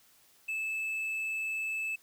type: tone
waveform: triangle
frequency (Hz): 2619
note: E7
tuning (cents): -12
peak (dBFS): -30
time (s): 0.48-1.96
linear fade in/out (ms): 10
effects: white hiss -63 dBFS RMS until 2.02 s